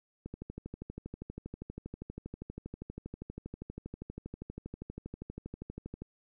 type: click train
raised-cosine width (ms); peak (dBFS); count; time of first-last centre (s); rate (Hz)
3; -28; 73; 0.26-6.02; 12.5
effects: none